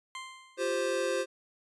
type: tone with exponential decay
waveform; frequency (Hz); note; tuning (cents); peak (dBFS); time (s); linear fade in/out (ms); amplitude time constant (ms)
20% pulse; 1046.5; C6; 0; -32; 0.15-0.89; 1; 160
type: chord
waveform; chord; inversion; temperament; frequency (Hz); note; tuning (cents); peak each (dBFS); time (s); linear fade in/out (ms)
square; F suspended second; none; equal; 349.2 / 392 / 523.3; F4 / G4 / C5; 0 / 0 / 0; -36 / -35 / -31; 0.57-1.26; 50
effects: resampled to 24000 Hz